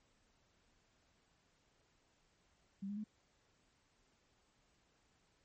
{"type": "tone with pitch steps", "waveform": "sine", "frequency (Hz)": [196, 204.4, 213.2], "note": ["G3", "G#3", "G#3"], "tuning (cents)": [0, -27, 46], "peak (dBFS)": -40, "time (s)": [2.82, 3.042], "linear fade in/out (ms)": 10, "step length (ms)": 74, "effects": ["pink hiss -75 dBFS RMS until 5.44 s", "MP3 32 kbps"]}